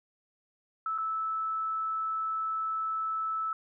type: tone with dropouts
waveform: sine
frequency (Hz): 1310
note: E6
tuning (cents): -11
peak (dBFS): -29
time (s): 0.86-3.53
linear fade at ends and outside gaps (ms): 2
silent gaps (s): 0.979-0.984
effects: none